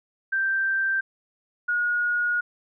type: tone pair in turn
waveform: sine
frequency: 1568 / 1443.6 Hz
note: G6 / F#6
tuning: 0 / -43 cents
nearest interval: minor second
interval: 143 cents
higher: first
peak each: -21 dBFS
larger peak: neither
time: 0.32-1.01 / 1.68-2.41 s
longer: second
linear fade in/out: 10 ms
effects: none